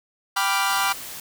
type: chord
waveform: sawtooth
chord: G dominant seventh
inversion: none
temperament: equal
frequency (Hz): 784 / 987.8 / 1174.7 / 1396.9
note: G5 / B5 / D6 / F6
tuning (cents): 0 / 0 / 0 / 0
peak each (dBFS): -22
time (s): 0.36-0.93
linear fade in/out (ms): 10
type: noise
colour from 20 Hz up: white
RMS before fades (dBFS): -36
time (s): 0.7-1.2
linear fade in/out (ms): 2
effects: none